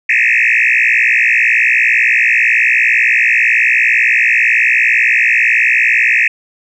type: tone with frequency modulation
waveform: sine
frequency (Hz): 2197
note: C#7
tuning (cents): -16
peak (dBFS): -7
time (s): 0.09-6.28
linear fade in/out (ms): 5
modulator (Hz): 59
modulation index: 7
effects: tanh soft clip ceiling -3 dBFS